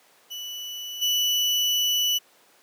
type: tone with level steps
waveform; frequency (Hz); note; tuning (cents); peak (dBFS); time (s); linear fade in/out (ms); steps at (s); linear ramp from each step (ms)
35% pulse; 2965; F#7; +3; -31 / -19; 0.3-2.19; 20; 1.01; 20
effects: pink hiss -57 dBFS RMS until 2.62 s + high-pass 400 Hz 12 dB/octave